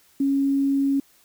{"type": "tone with quantisation", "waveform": "sine", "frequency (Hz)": 275.9, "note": "C#4", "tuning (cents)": -8, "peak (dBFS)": -18, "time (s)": [0.2, 1], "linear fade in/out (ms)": 5, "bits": 8, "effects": ["white hiss -58 dBFS RMS until 1.24 s"]}